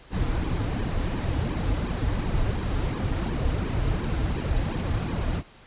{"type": "noise with flanger", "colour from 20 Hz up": "brown", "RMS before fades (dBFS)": -26, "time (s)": [0.1, 5.43], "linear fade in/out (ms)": 50, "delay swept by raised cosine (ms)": [1.4, 5.5], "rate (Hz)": 2.8, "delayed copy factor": -0.65, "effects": ["pink hiss -51 dBFS RMS until 5.66 s", "resampled to 8000 Hz"]}